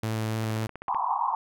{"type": "tone with vibrato", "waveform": "sawtooth", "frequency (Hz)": 110.4, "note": "A2", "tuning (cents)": 6, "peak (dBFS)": -23, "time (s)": [0.03, 0.67], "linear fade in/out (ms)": 5, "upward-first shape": "sine", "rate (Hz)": 3.5, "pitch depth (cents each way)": 9}
{"type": "click train", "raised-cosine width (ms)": 0.5, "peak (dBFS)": -23, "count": 9, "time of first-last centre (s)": [0.44, 0.946], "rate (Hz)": 15.8}
{"type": "band-pass noise", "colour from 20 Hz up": "white", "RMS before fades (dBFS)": -27, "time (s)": [0.88, 1.35], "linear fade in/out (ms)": 2, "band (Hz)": [770, 1100], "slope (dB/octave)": 96}
{"effects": []}